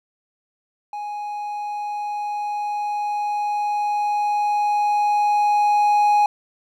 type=tone with level ramp; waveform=triangle; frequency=830.6 Hz; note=G#5; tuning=in tune; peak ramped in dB=-25 to -11 dBFS; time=0.93-6.26 s; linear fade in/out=2 ms; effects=none